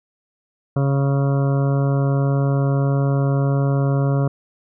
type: harmonic tone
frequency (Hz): 138.59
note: C#3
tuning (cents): 0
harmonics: 1 / 2 / 3 / 4 / 5 / 7 / 8 / 9 / 10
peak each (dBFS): -16 / -26 / -28 / -28 / -32 / -38 / -36 / -39 / -39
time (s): 0.76-4.28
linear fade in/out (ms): 5
effects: none